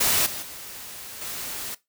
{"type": "noise with level steps", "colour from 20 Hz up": "white", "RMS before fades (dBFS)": [-21, -33, -39, -33], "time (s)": [0, 1.75], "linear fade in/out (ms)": 10, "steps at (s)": [0.26, 0.42, 1.21], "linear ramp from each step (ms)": 5, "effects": ["noise-tail reverb RT60 0.2 s tail -19 dB re dry"]}